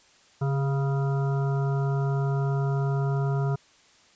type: harmonic tone with a mistuned harmonic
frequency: 138.59 Hz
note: C#3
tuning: in tune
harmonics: 1 / 3 / 5 / 7 / 9 / 10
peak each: -23 / -33 / -37 / -40 / -42 / -43 dBFS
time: 0.41-3.56 s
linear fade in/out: 10 ms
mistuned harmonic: 3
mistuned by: -33 cents
effects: white hiss -58 dBFS RMS until 4.15 s + resampled to 16000 Hz